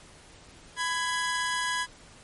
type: tone pair together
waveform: sawtooth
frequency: 1000.4 / 1661.2 Hz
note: B5 / G#6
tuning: +22 / 0 cents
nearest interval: major sixth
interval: 878 cents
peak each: -26 dBFS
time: 0.76-1.87 s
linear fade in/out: 50 ms
effects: pink hiss -52 dBFS RMS until 2.23 s + MP3 48 kbps